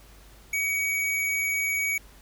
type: tone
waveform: square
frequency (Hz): 2258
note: C#7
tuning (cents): +31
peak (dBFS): -25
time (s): 0.53-1.98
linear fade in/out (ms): 5
effects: added 50 Hz sine -51 dBFS peak until 2.21 s + pink hiss -54 dBFS RMS until 2.21 s